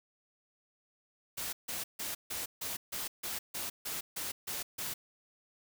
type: noise bursts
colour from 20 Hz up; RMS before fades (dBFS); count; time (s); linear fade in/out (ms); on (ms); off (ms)
white; -38; 12; 1.37-4.94; 10; 160; 150
effects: none